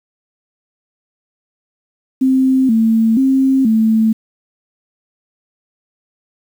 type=tone with pitch steps; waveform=sine; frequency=262.2 / 224.3 / 266.3 / 221.3 Hz; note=C4 / A3 / C4 / A3; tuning=+4 / +34 / +31 / +10 cents; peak=-9 dBFS; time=2.21-4.13 s; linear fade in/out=10 ms; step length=480 ms; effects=7-bit